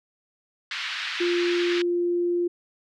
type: band-pass noise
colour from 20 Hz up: pink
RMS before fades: -31 dBFS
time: 0.71-1.82 s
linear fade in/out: 2 ms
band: 1500 to 4200 Hz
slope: 24 dB/octave
type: tone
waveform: sine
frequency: 349.2 Hz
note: F4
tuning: in tune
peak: -21 dBFS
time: 1.2-2.48 s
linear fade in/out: 10 ms
effects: none